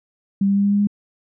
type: tone with pitch steps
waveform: sine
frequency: 197.2 / 198.69 / 200.2 / 201.7 / 203.2 / 204.7 Hz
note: G3 / G3 / G3 / G3 / G#3 / G#3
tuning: +11 / +24 / +37 / +50 / -38 / -25 cents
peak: -14 dBFS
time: 0.41-0.872 s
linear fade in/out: 5 ms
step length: 77 ms
effects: none